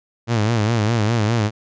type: tone with vibrato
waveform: sawtooth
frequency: 111.2 Hz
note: A2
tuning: 19 cents sharp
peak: -12 dBFS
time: 0.27-1.51 s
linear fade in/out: 50 ms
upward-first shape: sine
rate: 4.9 Hz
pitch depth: 120 cents each way
effects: resampled to 16000 Hz